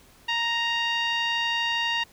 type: tone with low-pass filter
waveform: 10% pulse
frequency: 932.3 Hz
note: A#5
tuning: in tune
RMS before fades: -26 dBFS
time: 0.28-2.04 s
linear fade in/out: 10 ms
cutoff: 3000 Hz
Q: 1.6
effects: pink hiss -55 dBFS RMS until 2.12 s